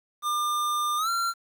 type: tone with pitch glide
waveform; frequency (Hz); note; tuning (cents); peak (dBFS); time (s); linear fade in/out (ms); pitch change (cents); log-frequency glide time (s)
square; 1200 to 1370.5; D6 to F6; +37 to -33; -25; 0.22-1.34; 50; +230; 0.97-1.09
effects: 9-bit